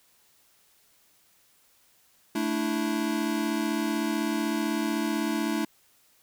square chord, A suspended fourth, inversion none, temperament equal, 220 / 293.7 / 329.6 Hz, A3 / D4 / E4, 0 / 0 / 0 cents, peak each -31 dBFS, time 2.35-5.65 s, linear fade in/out 5 ms, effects white hiss -63 dBFS RMS until 6.22 s

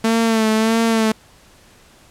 sawtooth tone with vibrato, 223.2 Hz, A3, 25 cents sharp, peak -10 dBFS, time 0.04-1.12 s, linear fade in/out 5 ms, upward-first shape sine, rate 1.6 Hz, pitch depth 41 cents each way, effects pink hiss -49 dBFS RMS until 2.1 s + low-pass 11000 Hz 12 dB/octave

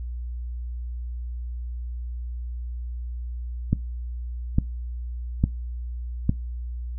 click train, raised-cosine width 5 ms, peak -6 dBFS, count 4, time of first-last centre 3.73-6.294 s, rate 1.17 Hz, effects noise-tail reverb RT60 0.2 s tail -21 dB re dry + added 60 Hz sine -29 dBFS peak until 6.98 s

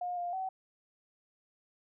sine tone with pitch steps, 714 / 702 / 758 Hz, F5 / F5 / F#5, +38 / +9 / +42 cents, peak -33 dBFS, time 0.01-0.49 s, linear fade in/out 5 ms, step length 160 ms, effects none

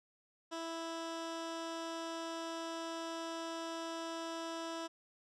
15% pulse tone with low-pass filter, 329.6 Hz, E4, in tune, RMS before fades -42 dBFS, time 0.51-4.88 s, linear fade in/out 20 ms, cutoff 6500 Hz, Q 1.2, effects none

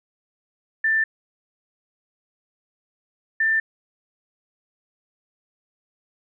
sine tone pair in turn, 1776 / 1783.2 Hz, A6 / A6, +16 / +23 cents, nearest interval unison, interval 7 cents, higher second, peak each -17 dBFS, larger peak neither, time 0.84-1.04 / 3.4-3.6 s, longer neither, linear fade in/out 5 ms, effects none

